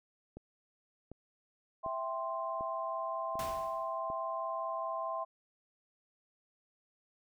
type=click train; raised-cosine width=2 ms; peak=-33 dBFS; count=6; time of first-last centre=0.37-4.101 s; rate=1.34 Hz
type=chord; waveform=sine; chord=C major; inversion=first; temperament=equal; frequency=659.3 / 784 / 1046.5 Hz; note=E5 / G5 / C6; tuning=0 / 0 / 0 cents; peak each=-38 / -43 / -37 dBFS; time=1.83-5.25 s; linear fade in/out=20 ms
type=noise with exponential decay; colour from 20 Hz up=pink; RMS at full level=-40 dBFS; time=3.39-3.99 s; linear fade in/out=2 ms; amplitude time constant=130 ms
effects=none